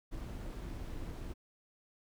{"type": "noise with amplitude modulation", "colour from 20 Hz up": "brown", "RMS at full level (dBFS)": -40, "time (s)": [0.11, 1.34], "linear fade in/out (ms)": 20, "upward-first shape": "sine", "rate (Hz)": 296, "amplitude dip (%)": 50, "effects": []}